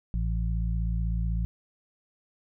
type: harmonic tone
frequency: 56 Hz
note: A1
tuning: 31 cents sharp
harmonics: 1 / 2 / 3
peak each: -26 / -33 / -34 dBFS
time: 0.14-1.45 s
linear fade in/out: 0 ms
effects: none